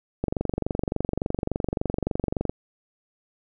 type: click train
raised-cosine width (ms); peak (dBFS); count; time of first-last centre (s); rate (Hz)
2; -11; 54; 0.24-2.495; 23.5
effects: none